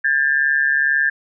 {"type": "tone pair together", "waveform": "sine", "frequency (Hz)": [1617.9, 1760], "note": ["G#6", "A6"], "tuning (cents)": [-46, 0], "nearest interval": "minor second", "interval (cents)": 146, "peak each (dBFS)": -17, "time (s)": [0.04, 1.1], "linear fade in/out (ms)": 10, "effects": []}